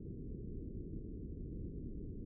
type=low-pass noise; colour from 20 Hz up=pink; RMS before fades=-45 dBFS; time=0-2.25 s; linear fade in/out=10 ms; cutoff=410 Hz; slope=48 dB/octave; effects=none